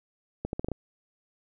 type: accelerating click train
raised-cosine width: 2 ms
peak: -17 dBFS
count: 6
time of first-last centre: 0.45-0.717 s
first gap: 81 ms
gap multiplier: 0.79
effects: none